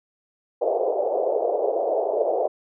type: band-pass noise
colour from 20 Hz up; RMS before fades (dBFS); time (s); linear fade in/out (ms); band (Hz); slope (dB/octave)
white; -23; 0.61-2.48; 10; 410 to 690; 48
effects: none